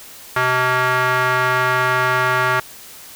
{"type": "tone with band-pass filter", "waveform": "square", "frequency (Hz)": 127.1, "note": "C3", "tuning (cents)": -50, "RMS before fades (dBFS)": -17, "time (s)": [0.36, 2.6], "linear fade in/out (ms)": 5, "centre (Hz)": 1400, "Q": 2.1, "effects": ["white hiss -39 dBFS RMS until 3.15 s"]}